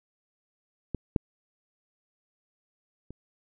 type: clicks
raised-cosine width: 3 ms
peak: -17 / -10 / -29 dBFS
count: 3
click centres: 0.947 / 1.162 / 3.106 s
effects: none